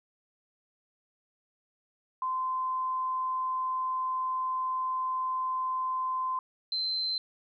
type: tone pair in turn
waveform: sine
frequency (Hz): 1033 / 4092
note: C6 / C8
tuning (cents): -22 / -39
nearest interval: 2 octaves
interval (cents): 2383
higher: second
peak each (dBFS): -28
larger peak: neither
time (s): 2.22-6.39 / 6.72-7.18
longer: first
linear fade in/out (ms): 2
effects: none